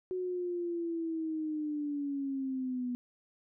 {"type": "linear sweep", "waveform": "sine", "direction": "down", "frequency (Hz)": [370, 244.2], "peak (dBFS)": -32, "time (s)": [0.11, 2.95], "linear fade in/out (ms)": 0, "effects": []}